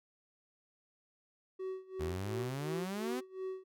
triangle tone with tremolo, 377 Hz, F#4, 32 cents sharp, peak -34 dBFS, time 1.59-3.64 s, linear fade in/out 10 ms, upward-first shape sine, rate 2.8 Hz, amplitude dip 90%
sawtooth exponential sweep, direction up, 77.3 to 263.1 Hz, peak -33 dBFS, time 1.99-3.21 s, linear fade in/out 20 ms
effects none

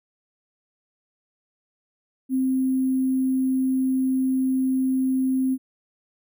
sine tone with sample-and-hold, 261.6 Hz, C4, in tune, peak -19 dBFS, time 2.29-5.58 s, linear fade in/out 50 ms, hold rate 11025 Hz, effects none

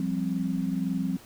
sine chord, F suspended second, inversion none, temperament just, 174.61 / 196.44 / 261.9 Hz, F3 / G3 / C4, 0 / +4 / +2 cents, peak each -30 dBFS, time 0-1.17 s, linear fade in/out 2 ms, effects pink hiss -51 dBFS RMS until 1.25 s

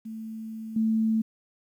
sine tone with level steps, 221.4 Hz, A3, 11 cents sharp, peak -34 / -21 dBFS, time 0.05-1.22 s, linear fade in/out 10 ms, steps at 0.76 s, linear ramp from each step 5 ms, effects 10-bit

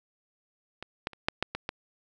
clicks, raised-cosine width 0.3 ms, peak -22 / -14 / -30 / -8 / -10 / -16 / -15 dBFS, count 7, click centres 0.826 / 1.071 / 1.133 / 1.285 / 1.426 / 1.55 / 1.691 s, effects none

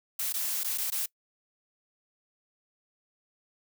blue noise with dropouts, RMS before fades -31 dBFS, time 0.19-1.06 s, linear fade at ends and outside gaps 5 ms, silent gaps 0.326-0.339 / 0.635-0.644 / 0.777-0.781 / 0.903-0.92 s, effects noise-tail reverb RT60 0.1 s tail -23 dB re dry

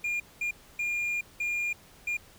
triangle tone bursts at uneven times, 2413 Hz, D7, 46 cents sharp, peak -26 dBFS, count 5, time 0.04-0.2 / 0.41-0.51 / 0.79-1.21 / 1.4-1.73 / 2.07-2.17 s, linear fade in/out 5 ms, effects pink hiss -55 dBFS RMS until 2.38 s

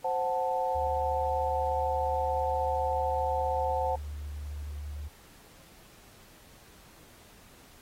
sine chord, F# diminished, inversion second, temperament equal, 523.3 / 740 / 880 Hz, C5 / F#5 / A5, 0 / 0 / 0 cents, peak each -31 dBFS, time 0.04-3.96 s, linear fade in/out 10 ms
sine tone, 73.42 Hz, D2, in tune, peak -35 dBFS, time 0.74-5.09 s, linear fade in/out 20 ms
effects pink hiss -56 dBFS RMS until 7.81 s + AAC 48 kbps

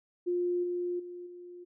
sine tone with level steps, 353.7 Hz, F4, 22 cents sharp, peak -27 / -30 / -40 / -44 dBFS, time 0.26-1.65 s, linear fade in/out 20 ms, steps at 0.63 / 0.99 / 1.26 s, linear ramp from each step 10 ms, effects none

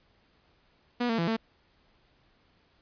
sawtooth tone with pitch steps, 242.8 / 227.6 / 168.1 / 224.6 Hz, B3 / A#3 / E3 / A3, -29 / -41 / +34 / +36 cents, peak -22 dBFS, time 1-1.368 s, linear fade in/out 10 ms, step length 92 ms, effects pink hiss -66 dBFS RMS until 2.81 s + resampled to 11025 Hz

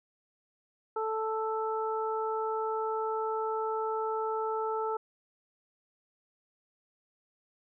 harmonic tone, 440 Hz, A4, in tune, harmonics 1 / 2 / 3, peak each -32 / -34 / -36 dBFS, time 0.96-4.97 s, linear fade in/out 5 ms, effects none

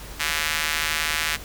square tone with high-pass filter, 77.78 Hz, D#2, in tune, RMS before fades -25 dBFS, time 0.19-1.37 s, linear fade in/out 20 ms, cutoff 1900 Hz, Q 1.3, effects added 50 Hz sine -40 dBFS peak until 1.44 s + pink hiss -40 dBFS RMS until 1.44 s

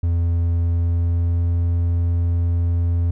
triangle tone with pitch glide, 85 to 85.74 Hz, F2 to F2, -46 to -31 cents, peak -14 dBFS, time 0.03-3.11 s, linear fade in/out 5 ms, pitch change +15 cents, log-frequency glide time 0.61-1.53 s, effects none

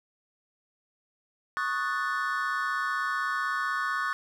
triangle chord, D# half-diminished seventh, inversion third, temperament equal, 1108.7 / 1244.5 / 1480 / 1760 Hz, C#6 / D#6 / F#6 / A6, 0 / 0 / 0 / 0 cents, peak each -30 / -32 / -30 / -32 dBFS, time 1.57-4.13 s, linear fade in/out 0 ms, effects none

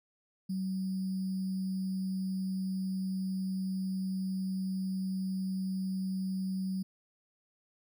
sine tone with sample-and-hold, 189 Hz, F#3, 37 cents sharp, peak -31 dBFS, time 0.49-6.83 s, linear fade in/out 10 ms, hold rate 4900 Hz, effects none

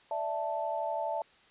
sine chord, D suspended second, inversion none, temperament equal, 587.3 / 659.3 / 880 Hz, D5 / E5 / A5, 0 / 0 / 0 cents, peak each -37 / -34 / -34 dBFS, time 0.11-1.22 s, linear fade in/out 2 ms, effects white hiss -61 dBFS RMS until 1.5 s + resampled to 8000 Hz

